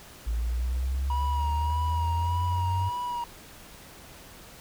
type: linear sweep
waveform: sine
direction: up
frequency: 55.2 to 96 Hz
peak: -25 dBFS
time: 0.26-2.9 s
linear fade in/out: 20 ms
type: tone with vibrato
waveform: triangle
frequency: 960 Hz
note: B5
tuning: 49 cents flat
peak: -27 dBFS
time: 1.1-3.24 s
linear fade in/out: 2 ms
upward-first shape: sine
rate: 1.7 Hz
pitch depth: 35 cents each way
effects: pink hiss -48 dBFS RMS until 4.6 s